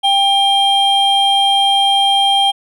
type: tone pair together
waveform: triangle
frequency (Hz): 793 / 3195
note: G5 / G7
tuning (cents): +20 / +32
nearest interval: 2 octaves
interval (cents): 2412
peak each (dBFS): -11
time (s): 0.03-2.52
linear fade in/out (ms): 20
effects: none